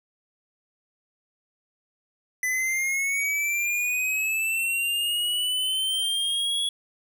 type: linear sweep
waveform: square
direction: up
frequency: 1997 to 3368 Hz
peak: -24 dBFS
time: 2.43-6.69 s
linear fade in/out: 2 ms
effects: none